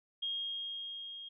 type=tone with level ramp; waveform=sine; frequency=3248 Hz; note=G#7; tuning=39 cents flat; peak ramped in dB=-33 to -44 dBFS; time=0.22-1.29 s; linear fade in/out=10 ms; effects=none